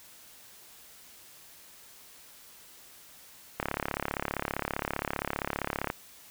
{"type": "click train", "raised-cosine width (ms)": 0.5, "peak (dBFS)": -14, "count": 82, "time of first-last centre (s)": [3.6, 5.901], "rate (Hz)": 35.2, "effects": ["white hiss -53 dBFS RMS until 6.3 s"]}